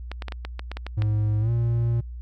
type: clicks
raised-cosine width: 0.3 ms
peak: -17 dBFS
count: 10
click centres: 0.116 / 0.222 / 0.283 / 0.322 / 0.45 / 0.594 / 0.716 / 0.77 / 0.866 / 1.021 s
type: tone with pitch glide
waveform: triangle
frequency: 106.2 to 117.16 Hz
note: G#2 to A#2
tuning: +39 to +9 cents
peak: -18 dBFS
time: 0.97-2.01 s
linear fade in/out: 10 ms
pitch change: +170 cents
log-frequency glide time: 1.4-1.5 s
effects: added 60 Hz sine -33 dBFS peak until 2.21 s